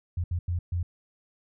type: tone bursts at uneven times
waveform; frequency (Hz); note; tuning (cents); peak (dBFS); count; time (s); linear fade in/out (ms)
sine; 87.3; F2; 0; -25; 4; 0.17-0.24 / 0.31-0.39 / 0.48-0.59 / 0.72-0.83; 5
effects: none